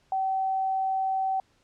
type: tone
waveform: sine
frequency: 766 Hz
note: G5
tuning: 40 cents flat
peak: -24 dBFS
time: 0.12-1.4 s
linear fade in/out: 2 ms
effects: pink hiss -66 dBFS RMS until 1.63 s + low-pass 7000 Hz 12 dB/octave